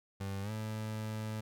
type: tone with pitch glide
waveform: 30% pulse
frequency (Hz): 98 to 108.74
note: G2 to A2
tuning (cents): 0 to -20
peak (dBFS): -34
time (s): 0.2-1.41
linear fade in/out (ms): 10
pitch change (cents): +180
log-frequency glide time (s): 0.42-0.51
effects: none